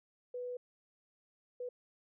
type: tone bursts at uneven times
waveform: sine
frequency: 493.9 Hz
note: B4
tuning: in tune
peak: -38 dBFS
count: 2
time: 0.34-0.57 / 1.6-1.69 s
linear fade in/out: 5 ms
effects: none